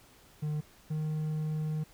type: tone pair in turn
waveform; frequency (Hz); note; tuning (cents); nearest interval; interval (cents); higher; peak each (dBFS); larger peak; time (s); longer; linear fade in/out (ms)
triangle; 151.1 / 154.63; D3 / D#3; +50 / -10; unison; 40; second; -28; neither; 0.42-0.61 / 0.9-1.84; second; 10
effects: pink hiss -59 dBFS RMS until 1.93 s